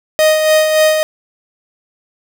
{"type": "tone with tremolo", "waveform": "45% pulse", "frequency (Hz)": 622.3, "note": "D#5", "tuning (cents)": 0, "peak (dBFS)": -7, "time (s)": [0.19, 1.03], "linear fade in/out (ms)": 0, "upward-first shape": "sine", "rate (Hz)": 3.5, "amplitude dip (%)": 45, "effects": []}